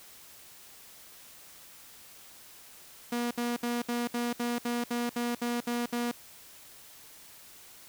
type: tone bursts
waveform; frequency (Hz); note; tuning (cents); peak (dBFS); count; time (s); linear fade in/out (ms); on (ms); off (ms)
sawtooth; 239.4; A#3; +46; -25; 12; 3.12-6.115; 5; 190; 65
effects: white hiss -52 dBFS RMS until 7.88 s